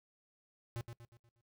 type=tone with echo; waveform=square; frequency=117.8 Hz; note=A#2; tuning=19 cents sharp; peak=-39 dBFS; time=0.76-0.81 s; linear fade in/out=0 ms; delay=120 ms; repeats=5; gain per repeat=-7 dB; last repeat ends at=1.41 s; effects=noise-tail reverb RT60 0.1 s tail -20 dB re dry